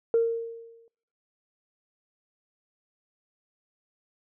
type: tone with exponential decay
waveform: sine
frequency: 460 Hz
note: A#4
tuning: 23 cents flat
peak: -16 dBFS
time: 0.14-0.88 s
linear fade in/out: 1 ms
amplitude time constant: 160 ms
effects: noise-tail reverb RT60 0.8 s tail -23 dB re dry + tanh soft clip ceiling -14 dBFS